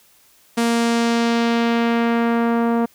sawtooth tone with low-pass filter sweep, 233.1 Hz, A#3, in tune, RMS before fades -18 dBFS, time 0.57-2.86 s, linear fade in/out 10 ms, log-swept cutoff 11000 to 1000 Hz, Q 0.96, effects white hiss -54 dBFS RMS until 2.94 s

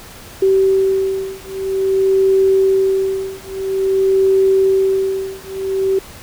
sine beating tone pair, 384.6 / 385.1 Hz, G4 / G4, -33 / -31 cents, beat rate 0.5 Hz, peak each -15 dBFS, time 0.42-5.99 s, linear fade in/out 5 ms, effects pink hiss -37 dBFS RMS until 6.22 s

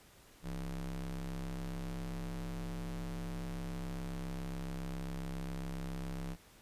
square ring-modulated tone, 67.3 Hz, C2, 49 cents sharp, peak -36 dBFS, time 0.42-6.37 s, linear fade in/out 50 ms, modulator 101 Hz, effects pink hiss -61 dBFS RMS until 6.61 s + resampled to 32000 Hz

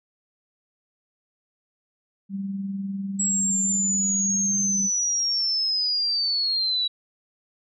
sine tone with tremolo, 196 Hz, G3, in tune, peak -25 dBFS, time 2.29-4.9 s, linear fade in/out 50 ms, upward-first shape sine, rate 20 Hz, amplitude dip 40%
sine linear sweep, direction down, 7740 to 3887 Hz, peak -21 dBFS, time 3.19-6.88 s, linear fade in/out 10 ms
effects none

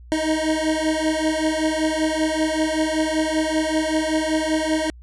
25% pulse beating tone pair, 311.1 / 316.3 Hz, D#4 / D#4, 0 / +29 cents, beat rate 5.2 Hz, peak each -19 / -18 dBFS, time 0.12-4.9 s, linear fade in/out 0 ms, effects added 60 Hz sine -40 dBFS peak until 5.02 s + resampled to 24000 Hz

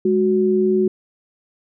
sine tone pair together, 207.7 / 370 Hz, G#3 / F#4, 0 / 0 cents, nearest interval minor seventh, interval 1000 cents, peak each -19 / -15 dBFS, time 0.05-0.88 s, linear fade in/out 5 ms, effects none

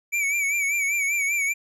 square tone with vibrato, 2292 Hz, D7, 43 cents flat, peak -22 dBFS, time 0.12-1.54 s, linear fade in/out 20 ms, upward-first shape sine, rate 5.1 Hz, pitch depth 68 cents each way, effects low-pass 12000 Hz 12 dB/octave

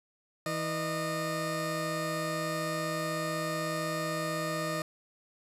20% pulse tone pair together, 162 / 612.1 Hz, E3 / D#5, -30 / -28 cents, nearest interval octave + major seventh, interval 2302 cents, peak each -30 / -28 dBFS, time 0.46-4.82 s, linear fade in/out 2 ms, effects resampled to 32000 Hz

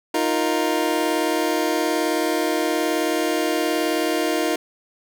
25% pulse chord, Eb suspended second, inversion none, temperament just, 311.1 / 350 / 466.7 Hz, Eb4 / F4 / Bb4, 0 / +4 / +2 cents, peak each -19 / -20 / -22 dBFS, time 0.14-4.56 s, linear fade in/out 5 ms, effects none

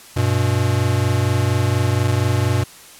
square tone pair together, 96.7 / 120.94 Hz, G2 / B2, -23 / -36 cents, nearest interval major third, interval 387 cents, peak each -19 dBFS, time 0.16-2.64 s, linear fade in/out 10 ms, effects white hiss -42 dBFS RMS until 2.99 s + low-pass 12000 Hz 12 dB/octave

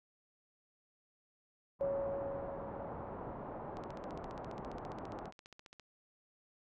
white low-pass noise, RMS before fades -45 dBFS, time 1.79-5.32 s, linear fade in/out 50 ms, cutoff 960 Hz, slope 24 dB/octave
sine tone with exponential decay, 554.4 Hz, C#5, in tune, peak -31 dBFS, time 1.81-4.07 s, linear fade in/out 0 ms, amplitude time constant 490 ms
click train, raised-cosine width 0.2 ms, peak -36 dBFS, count 31, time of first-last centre 3.77-5.797 s, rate 14.8 Hz
effects none

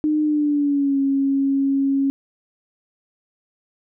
sine tone with pitch glide, 304.4 to 274.3 Hz, D#4 to C#4, -38 to -18 cents, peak -16 dBFS, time 0.04-2.1 s, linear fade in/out 0 ms, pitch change -180 cents, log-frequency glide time 0.22-0.99 s, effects none

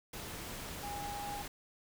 sine tone in noise, 817 Hz, G#5, 29 cents flat, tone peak -40 dBFS, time 0.83-1.42 s, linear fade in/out 5 ms, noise pink, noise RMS -44 dBFS, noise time 0.13-1.48 s, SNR +1 dB, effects none

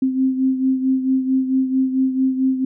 sine beating tone pair, 261.6 / 266.1 Hz, C4 / C4, 0 / +29 cents, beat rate 4.5 Hz, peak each -16 / -23 dBFS, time 0.02-2.65 s, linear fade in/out 5 ms, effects none

